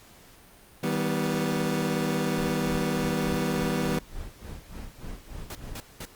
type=chord; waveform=25% pulse; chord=Eb augmented; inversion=none; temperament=equal with one note detuned; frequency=159.11 / 196 / 246.9 Hz; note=Eb3 / G3 / B3; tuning=+39 / 0 / 0 cents; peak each=-26 dBFS; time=0.83-3.99 s; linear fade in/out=5 ms
type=noise with tremolo; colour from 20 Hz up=brown; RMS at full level=-36 dBFS; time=2.37-5.79 s; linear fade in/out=10 ms; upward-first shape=sine; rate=3.4 Hz; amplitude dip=95%
type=noise bursts; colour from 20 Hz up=pink; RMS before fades=-38 dBFS; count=3; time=5.5-6.053 s; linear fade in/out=2 ms; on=51 ms; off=200 ms
effects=pink hiss -53 dBFS RMS until 6.15 s + Opus 48 kbps